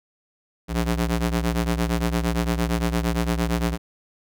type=ring-modulated tone; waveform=sawtooth; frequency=116.54 Hz; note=A#2; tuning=in tune; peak=-14 dBFS; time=0.68-3.78 s; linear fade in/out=50 ms; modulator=53.9 Hz; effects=none